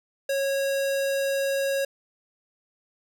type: tone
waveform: square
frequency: 549 Hz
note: C#5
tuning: 17 cents flat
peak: -24 dBFS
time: 0.29-1.85 s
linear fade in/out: 5 ms
effects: none